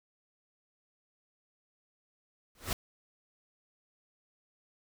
pink noise with exponential growth, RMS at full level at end -28 dBFS, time 2.55-2.73 s, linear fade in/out 1 ms, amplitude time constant 38 ms, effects none

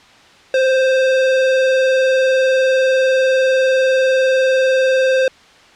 square tone with vibrato, 523.3 Hz, C5, in tune, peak -12 dBFS, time 0.54-5.28 s, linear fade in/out 2 ms, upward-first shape square, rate 20 Hz, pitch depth 20 cents each way, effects white hiss -45 dBFS RMS until 5.75 s + low-pass 4000 Hz 12 dB/octave

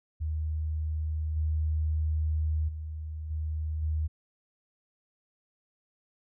sine tone with level steps, 77.78 Hz, D#2, in tune, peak -28 / -25 / -34 / -29 / -26 dBFS, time 0.2-4.08 s, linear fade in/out 20 ms, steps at 1.36 / 2.68 / 3.3 / 3.82 s, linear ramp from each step 10 ms, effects none

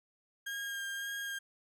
35% pulse tone with vibrato, 1615 Hz, G#6, 49 cents flat, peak -35 dBFS, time 0.46-1.39 s, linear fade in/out 10 ms, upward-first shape sine, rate 1.8 Hz, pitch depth 15 cents each way, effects none

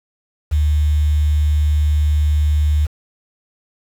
sine tone with quantisation, 75 Hz, D2, 37 cents sharp, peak -12 dBFS, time 0.51-2.87 s, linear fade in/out 20 ms, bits 6, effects none

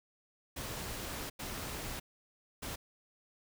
pink noise bursts at uneven times, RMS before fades -41 dBFS, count 3, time 0.56-1.3 / 1.39-2 / 2.62-2.76 s, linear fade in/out 10 ms, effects none

